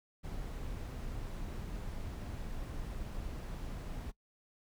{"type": "noise", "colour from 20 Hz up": "brown", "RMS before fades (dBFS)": -41, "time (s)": [0.23, 4.12], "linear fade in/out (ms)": 20, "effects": ["noise-tail reverb RT60 0.1 s tail -21 dB re dry"]}